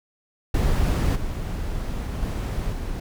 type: noise with level steps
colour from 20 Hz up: brown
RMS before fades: -20 / -28 / -26 / -29 dBFS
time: 0.54-3 s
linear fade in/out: 5 ms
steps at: 1.15 / 2.22 / 2.72 s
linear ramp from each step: 10 ms
effects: none